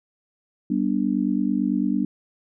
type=chord; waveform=sine; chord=G major; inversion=none; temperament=just; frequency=196 / 245 / 294 Hz; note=G3 / B3 / D4; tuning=0 / -14 / +2 cents; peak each=-24 dBFS; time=0.7-2.05 s; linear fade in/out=5 ms; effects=none